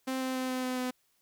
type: tone with pitch steps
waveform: sawtooth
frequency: 261.4 / 259.6 / 257.8 / 256 / 254.3 / 252.5 Hz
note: C4 / C4 / C4 / C4 / C4 / B3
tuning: -1 / -13 / -26 / -38 / -49 / +39 cents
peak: -27 dBFS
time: 0.07-0.91 s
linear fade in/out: 10 ms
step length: 140 ms
effects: white hiss -72 dBFS RMS until 1.21 s